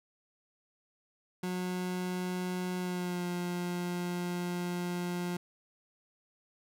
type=tone with pitch glide; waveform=30% pulse; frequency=181.7 to 176.73 Hz; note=F#3 to F3; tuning=-31 to +21 cents; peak=-30 dBFS; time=1.43-5.37 s; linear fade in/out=5 ms; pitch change=-48 cents; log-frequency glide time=2.78-3.26 s; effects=none